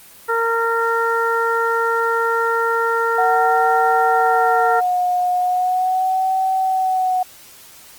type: harmonic tone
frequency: 460 Hz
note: A#4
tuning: 23 cents flat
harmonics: 1 / 2 / 3 / 4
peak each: -20 / -22 / -19 / -28 dBFS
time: 0.28-4.81 s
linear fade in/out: 20 ms
type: tone with vibrato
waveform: sine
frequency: 740 Hz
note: F#5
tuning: in tune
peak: -15 dBFS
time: 3.18-7.23 s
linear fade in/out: 5 ms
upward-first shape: sine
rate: 0.38 Hz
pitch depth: 46 cents each way
effects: white hiss -43 dBFS RMS until 7.98 s + Opus 24 kbps